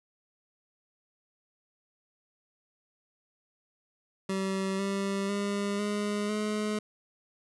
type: tone with pitch steps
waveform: 25% pulse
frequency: 192.3 / 197.02 / 201.9 / 206.8 / 211.9 Hz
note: G3 / G3 / G#3 / G#3 / G#3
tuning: -33 / +9 / -49 / -7 / +35 cents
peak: -25 dBFS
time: 4.29-6.79 s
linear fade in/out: 5 ms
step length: 500 ms
effects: resampled to 24000 Hz